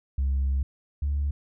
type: tone pair in turn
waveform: sine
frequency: 67.6 / 71.63 Hz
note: C#2 / D2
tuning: -43 / -43 cents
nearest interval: minor second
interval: 100 cents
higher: second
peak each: -20 / -22 dBFS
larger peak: first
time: 0.18-0.63 / 1.02-1.31 s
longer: first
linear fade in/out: 5 ms
effects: tanh soft clip ceiling -20 dBFS